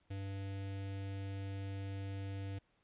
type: tone with notch filter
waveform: square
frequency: 98 Hz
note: G2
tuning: in tune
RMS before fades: -42 dBFS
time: 0.1-2.59 s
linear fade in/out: 10 ms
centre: 1100 Hz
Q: 1.3
effects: pink hiss -75 dBFS RMS until 2.83 s + resampled to 8000 Hz